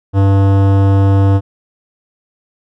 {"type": "tone with hard clipping", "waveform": "sine", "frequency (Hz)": 98, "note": "G2", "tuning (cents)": 0, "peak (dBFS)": -9, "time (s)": [0.13, 1.41], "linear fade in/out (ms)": 50, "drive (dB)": 17, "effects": []}